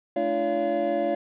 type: tone cluster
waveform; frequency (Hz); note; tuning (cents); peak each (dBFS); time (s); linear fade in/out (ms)
triangle; 217.1 / 293.7 / 339.9 / 568 / 688; A3 / D4 / F4 / C#5 / F5; -23 / 0 / -47 / +42 / -26; -33 / -30 / -28 / -24 / -26; 0.16-1.15; 5
effects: resampled to 8000 Hz + 9-bit